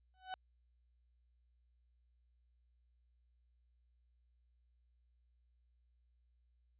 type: tone with exponential growth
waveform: 35% pulse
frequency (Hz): 749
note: F#5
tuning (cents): +21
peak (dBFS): -36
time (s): 0.14-0.34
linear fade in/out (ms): 0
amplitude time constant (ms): 42
effects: added 60 Hz sine -70 dBFS peak until 6.79 s + resampled to 8000 Hz